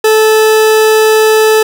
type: tone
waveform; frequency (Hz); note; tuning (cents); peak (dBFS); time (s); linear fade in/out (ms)
40% pulse; 435.7; A4; -17; -4; 0.04-1.63; 5
effects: none